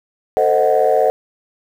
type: chord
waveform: sine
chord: A diminished seventh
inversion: none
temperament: equal with one note detuned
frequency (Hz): 447.7 / 523.3 / 622.3 / 740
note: A4 / C5 / Eb5 / Gb5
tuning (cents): +30 / 0 / 0 / 0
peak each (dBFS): -16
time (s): 0.37-1.1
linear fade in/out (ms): 0
effects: tanh soft clip ceiling -4 dBFS + 7-bit